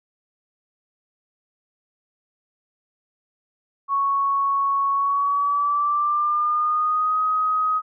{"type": "tone with pitch glide", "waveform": "sine", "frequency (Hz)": [1108.7, 1258.9], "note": ["C#6", "D#6"], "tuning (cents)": [0, 20], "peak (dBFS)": -18, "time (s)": [3.88, 7.82], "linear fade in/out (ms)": 50, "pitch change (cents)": 220, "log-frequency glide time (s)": [4.93, 7.2], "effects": []}